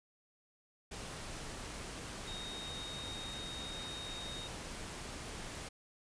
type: tone in noise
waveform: sine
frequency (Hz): 3729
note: A#7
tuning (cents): 0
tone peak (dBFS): -44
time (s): 2.27-4.48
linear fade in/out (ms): 10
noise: pink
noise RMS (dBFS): -45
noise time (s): 0.91-5.69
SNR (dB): -2
effects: resampled to 22050 Hz